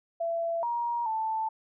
sine tone with pitch steps, 671 / 946 / 882 Hz, E5 / A#5 / A5, +31 / +25 / +4 cents, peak -27 dBFS, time 0.2-1.49 s, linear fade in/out 10 ms, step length 430 ms, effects none

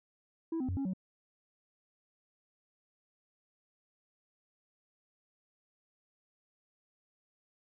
sine tone with pitch steps, 328 / 257.3 / 91.2 / 273.9 / 186.9 Hz, E4 / C4 / F#2 / C#4 / F#3, -9 / -29 / -24 / -21 / +18 cents, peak -29 dBFS, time 0.52-0.935 s, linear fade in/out 5 ms, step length 83 ms, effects tanh soft clip ceiling -31 dBFS

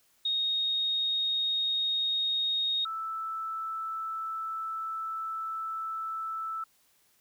sine tone pair in turn, 3729 / 1318.4 Hz, A#7 / E6, 0 / 0 cents, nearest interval octave + tritone, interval 1800 cents, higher first, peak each -26 / -32 dBFS, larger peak first, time 0.25-2.85 / 2.85-6.64 s, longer second, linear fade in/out 5 ms, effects white hiss -67 dBFS RMS until 7.2 s

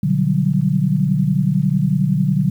sine chord, G major seventh, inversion first, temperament equal with one note detuned, 123.47 / 148.28 / 185 / 196 Hz, B2 / D3 / F#3 / G3, 0 / +17 / 0 / 0 cents, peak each -23 / -17 / -18 / -23 dBFS, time 0.03-2.5 s, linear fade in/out 5 ms, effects 8-bit

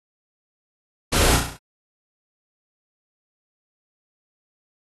pink noise with echo, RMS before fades -20 dBFS, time 1.12-1.37 s, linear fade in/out 10 ms, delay 34 ms, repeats 6, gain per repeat -4 dB, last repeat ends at 1.574 s, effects AAC 32 kbps

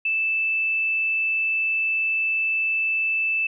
sine tone, 2637 Hz, E7, in tune, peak -20 dBFS, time 0.05-3.47 s, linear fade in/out 5 ms, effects none

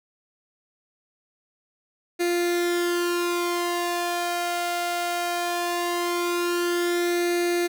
sawtooth tone with flanger, 348.8 Hz, F4, 2 cents flat, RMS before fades -25 dBFS, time 2.19-7.68 s, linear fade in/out 20 ms, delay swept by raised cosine 0.47 to 1.36 ms, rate 0.19 Hz, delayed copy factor +0.7, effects none

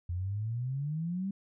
sine exponential sweep, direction up, 85.2 to 200 Hz, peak -31 dBFS, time 0.09-1.31 s, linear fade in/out 5 ms, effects none

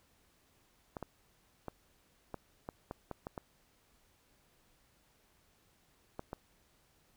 clicks, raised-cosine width 1 ms, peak -26 dBFS, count 11, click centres 0.968 / 1.027 / 1.683 / 2.343 / 2.689 / 2.911 / 3.113 / 3.269 / 3.378 / 6.194 / 6.331 s, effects pink hiss -70 dBFS RMS until 7.16 s

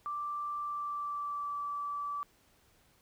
sine tone with pitch glide, 1174.7 to 1157.2 Hz, D6 to D6, 0 to -26 cents, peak -34 dBFS, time 0.06-2.23 s, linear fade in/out 0 ms, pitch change -26 cents, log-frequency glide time 0.61-1.6 s, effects pink hiss -67 dBFS RMS until 3.01 s

